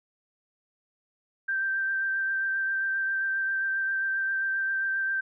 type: tone with vibrato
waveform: sine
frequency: 1568 Hz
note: G6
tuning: in tune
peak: -25 dBFS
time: 1.48-5.21 s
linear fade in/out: 10 ms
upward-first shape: sine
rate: 7.5 Hz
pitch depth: 15 cents each way
effects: none